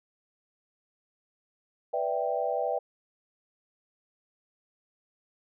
sine chord, E minor seventh, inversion second, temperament equal, 493.9 / 587.3 / 659.3 / 784 Hz, B4 / D5 / E5 / G5, 0 / 0 / 0 / 0 cents, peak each -32 dBFS, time 1.93-2.79 s, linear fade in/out 10 ms, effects none

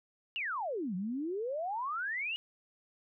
sine exponential two-way sweep, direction down then up, 2942 to 174.61 to 2942 Hz, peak -33 dBFS, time 0.36-2.36 s, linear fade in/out 0 ms, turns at 0.95 s, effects none

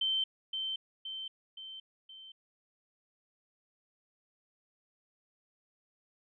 sine tone with echo, 3103 Hz, G7, 18 cents flat, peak -28 dBFS, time 0.01-0.24 s, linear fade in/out 5 ms, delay 520 ms, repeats 4, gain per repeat -5 dB, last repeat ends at 2.32 s, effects none

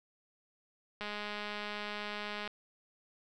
click train, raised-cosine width 0.3 ms, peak -24 dBFS, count 306, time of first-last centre 1.01-2.476 s, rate 208 Hz, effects none

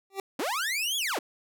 25% pulse tone with exponential growth, 390 Hz, G4, 9 cents flat, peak -23 dBFS, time 0.1-0.2 s, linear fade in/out 2 ms, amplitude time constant 21 ms
sawtooth linear two-way sweep, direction up then down, 221.7 to 3436 to 221.7 Hz, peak -24 dBFS, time 0.39-1.19 s, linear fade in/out 5 ms, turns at 0.97 s
effects none

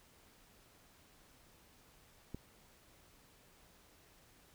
click, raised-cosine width 3 ms, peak -30 dBFS, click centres 2.346 s, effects pink hiss -65 dBFS RMS until 4.54 s

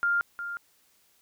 sine tone with echo, 1400 Hz, F6, 4 cents sharp, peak -22 dBFS, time 0.03-0.21 s, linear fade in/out 0 ms, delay 360 ms, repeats 1, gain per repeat -10 dB, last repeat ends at 0.57 s, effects white hiss -65 dBFS RMS until 1.21 s

